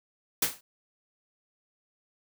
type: noise with exponential decay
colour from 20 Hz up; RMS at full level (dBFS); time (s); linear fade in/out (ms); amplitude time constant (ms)
white; -21; 0.42-0.61; 5; 40
effects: none